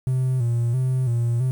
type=tone with vibrato; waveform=triangle; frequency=123.5 Hz; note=B2; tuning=in tune; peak=-16 dBFS; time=0.07-1.51 s; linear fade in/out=0 ms; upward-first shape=square; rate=1.5 Hz; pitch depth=78 cents each way; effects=tanh soft clip ceiling -12 dBFS + 8-bit